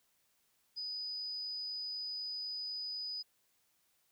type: tone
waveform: sine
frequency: 4976 Hz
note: D#8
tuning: 1 cent flat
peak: -38 dBFS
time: 0.76-3.23 s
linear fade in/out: 20 ms
effects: white hiss -75 dBFS RMS until 4.11 s